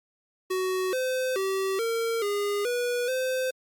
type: tone with pitch steps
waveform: square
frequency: 372.8 / 514 / 384.9 / 458.1 / 408.3 / 486.7 / 516 Hz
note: F#4 / C5 / G4 / A#4 / G#4 / B4 / C5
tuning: +13 / -31 / -32 / -30 / -29 / -25 / -24 cents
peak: -26 dBFS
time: 0.5-3.51 s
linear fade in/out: 10 ms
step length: 430 ms
effects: Opus 48 kbps